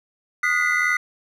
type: tone cluster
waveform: triangle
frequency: 1238 / 1452 / 1989 / 2071 Hz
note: D#6 / F#6 / B6 / C7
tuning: -9 / -33 / +12 / -18 cents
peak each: -25 / -22 / -20 / -22 dBFS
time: 0.43-0.97 s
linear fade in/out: 5 ms
effects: none